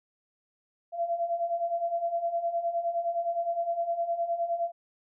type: beating tone pair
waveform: sine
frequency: 675 / 684.7 Hz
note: E5 / F5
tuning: +41 / -34 cents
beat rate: 9.7 Hz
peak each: -33 / -28 dBFS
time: 0.92-4.72 s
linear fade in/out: 50 ms
effects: none